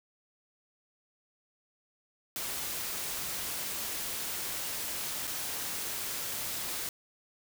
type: noise with dropouts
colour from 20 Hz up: white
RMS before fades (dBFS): -36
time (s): 2.36-6.89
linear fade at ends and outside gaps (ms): 1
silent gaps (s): 5.271-5.275
effects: none